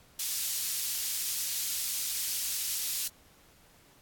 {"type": "high-pass noise", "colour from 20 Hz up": "pink", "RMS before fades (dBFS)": -33, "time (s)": [0.19, 3.08], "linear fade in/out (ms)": 5, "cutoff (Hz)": 4900, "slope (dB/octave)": 12, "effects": ["pink hiss -60 dBFS RMS until 4.01 s", "AAC 64 kbps"]}